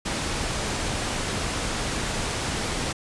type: low-pass noise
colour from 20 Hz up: pink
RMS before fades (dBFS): -28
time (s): 0.05-2.93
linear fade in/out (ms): 10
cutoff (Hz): 9700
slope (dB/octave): 24
effects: resampled to 24000 Hz